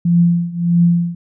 sine tone with tremolo, 172 Hz, F3, 26 cents flat, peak -7 dBFS, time 0.05-1.15 s, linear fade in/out 5 ms, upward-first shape triangle, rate 1.6 Hz, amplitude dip 90%, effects none

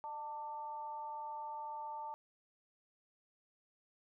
sine tone with amplitude modulation, 891 Hz, A5, 22 cents sharp, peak -38 dBFS, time 0.04-2.14 s, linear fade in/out 0 ms, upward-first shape sine, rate 285 Hz, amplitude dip 65%, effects none

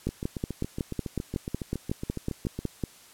two click trains, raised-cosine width 3 ms, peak -19 / -15 dBFS, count 19 / 16, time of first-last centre 0.09-2.59 / 0.07-2.838 s, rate 7.2 / 5.42 Hz, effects white hiss -53 dBFS RMS until 3.13 s + low-pass 12000 Hz 12 dB/octave

